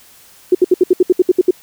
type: tone bursts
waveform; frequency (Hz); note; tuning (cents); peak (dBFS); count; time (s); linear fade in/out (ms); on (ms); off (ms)
sine; 363.8; F#4; -29; -5; 11; 0.52-1.509; 5; 29; 67
effects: white hiss -45 dBFS RMS until 1.62 s